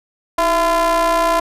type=ring-modulated tone; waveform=square; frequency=174.7 Hz; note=F3; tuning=1 cent sharp; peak=-11 dBFS; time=0.38-1.4 s; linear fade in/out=5 ms; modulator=843 Hz; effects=resampled to 32000 Hz

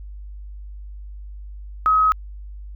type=tone; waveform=sine; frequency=1272 Hz; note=D#6; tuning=38 cents sharp; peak=-13 dBFS; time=1.86-2.12 s; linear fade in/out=0 ms; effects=added 50 Hz sine -33 dBFS peak until 2.75 s

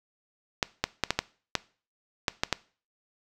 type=clicks; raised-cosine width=0.2 ms; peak=-6 dBFS; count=9; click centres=0.628 / 0.84 / 1.037 / 1.106 / 1.19 / 1.553 / 2.282 / 2.435 / 2.527 s; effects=noise-tail reverb RT60 0.4 s tail -20 dB re dry

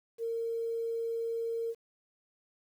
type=tone with quantisation; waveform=sine; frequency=459.5 Hz; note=A#4; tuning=25 cents flat; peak=-31 dBFS; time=0.18-1.75 s; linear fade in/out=50 ms; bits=10; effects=none

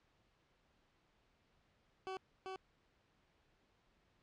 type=tone with echo; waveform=20% pulse; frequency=379 Hz; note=F#4; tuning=42 cents sharp; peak=-37 dBFS; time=2.07-2.17 s; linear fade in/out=0 ms; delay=390 ms; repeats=1; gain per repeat=-2 dB; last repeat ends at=2.56 s; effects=pink hiss -75 dBFS RMS until 4.22 s + low-pass 4000 Hz 12 dB/octave

